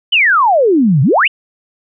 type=exponential two-way sweep; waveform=sine; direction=down then up; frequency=3111 to 124.8 to 3111 Hz; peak=-7 dBFS; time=0.12-1.28 s; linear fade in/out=10 ms; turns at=1.02 s; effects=none